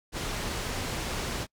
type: low-pass noise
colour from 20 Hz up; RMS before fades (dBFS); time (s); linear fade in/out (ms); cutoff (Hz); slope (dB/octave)
pink; -33; 0.12-1.47; 50; 8400; 12
effects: noise-tail reverb RT60 0.1 s tail -26 dB re dry